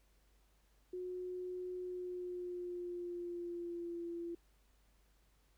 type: tone with pitch glide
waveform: sine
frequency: 363.5 to 341.1 Hz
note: F#4 to F4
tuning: -31 to -41 cents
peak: -40 dBFS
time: 0.93-4.35 s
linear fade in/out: 5 ms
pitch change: -110 cents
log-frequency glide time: 1.77-4.06 s
effects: added 50 Hz sine -69 dBFS peak until 5.57 s + pink hiss -75 dBFS RMS until 5.57 s